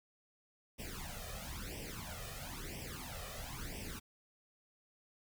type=noise with flanger; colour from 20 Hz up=pink; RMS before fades=-45 dBFS; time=0.78-4 s; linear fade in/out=20 ms; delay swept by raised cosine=0.36 to 1.66 ms; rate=1 Hz; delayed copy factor=+0.9; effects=none